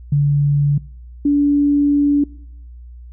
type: tone pair in turn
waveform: sine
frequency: 143.9 / 287.8 Hz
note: D3 / D4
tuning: -35 / -35 cents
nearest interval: octave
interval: 1200 cents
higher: second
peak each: -11 dBFS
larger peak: neither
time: 0.12-0.78 / 1.25-2.24 s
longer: second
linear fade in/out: 5 ms
effects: noise-tail reverb RT60 0.8 s tail -24 dB re dry + added 60 Hz sine -34 dBFS peak until 3.12 s